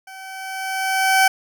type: tone with level ramp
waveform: 20% pulse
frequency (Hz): 765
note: G5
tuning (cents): -42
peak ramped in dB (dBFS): -32 to -6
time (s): 0.07-1.28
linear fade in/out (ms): 5
effects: none